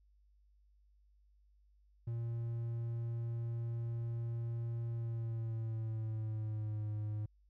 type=tone with pitch glide; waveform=triangle; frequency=116.54 to 106.25 Hz; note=A#2 to G#2; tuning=0 to +40 cents; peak=-34 dBFS; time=2.07-7.26 s; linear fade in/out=5 ms; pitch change=-160 cents; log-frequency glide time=4.89-6.88 s; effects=added 50 Hz sine -65 dBFS peak until 7.49 s